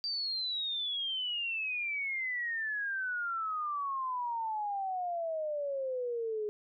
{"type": "exponential sweep", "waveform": "sine", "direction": "down", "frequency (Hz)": [4699, 415.3], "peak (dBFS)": -32, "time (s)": [0.04, 6.49], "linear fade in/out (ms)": 0, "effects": []}